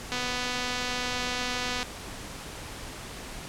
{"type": "click train", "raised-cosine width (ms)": 0.2, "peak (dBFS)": -14, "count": 425, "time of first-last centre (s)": [0.12, 1.83], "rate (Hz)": 248, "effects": ["pink hiss -40 dBFS RMS until 3.48 s", "low-pass 10000 Hz 12 dB/octave"]}